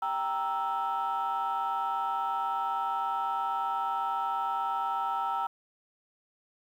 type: chord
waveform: sine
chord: E diminished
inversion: first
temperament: equal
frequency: 784 / 932.3 / 1318.5 Hz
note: G5 / Bb5 / E6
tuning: 0 / 0 / 0 cents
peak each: -31 dBFS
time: 0.02-5.47 s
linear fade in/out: 5 ms
effects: tanh soft clip ceiling -23 dBFS + 10-bit